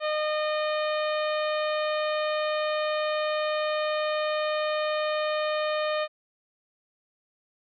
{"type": "harmonic tone", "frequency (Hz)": 611, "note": "D#5", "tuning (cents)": -32, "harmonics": [1, 2, 3, 4, 5, 6, 7], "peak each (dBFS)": [-26, -32, -36, -38, -40, -42, -43], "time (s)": [0, 6.08], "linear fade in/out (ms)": 50, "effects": []}